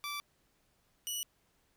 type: tone pair in turn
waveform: 15% pulse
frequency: 1164 / 2941 Hz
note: D6 / F#7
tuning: -16 / -11 cents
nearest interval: octave + major third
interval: 1605 cents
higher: second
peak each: -31 / -28 dBFS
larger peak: second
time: 0.04-0.2 / 1.07-1.23 s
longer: neither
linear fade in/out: 0 ms
effects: pink hiss -73 dBFS RMS until 1.76 s